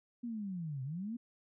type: linear two-way sweep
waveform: sine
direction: down then up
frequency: 244.4 to 126.1 to 244.4 Hz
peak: -37 dBFS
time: 0.23-1.17 s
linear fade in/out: 10 ms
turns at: 0.83 s
effects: none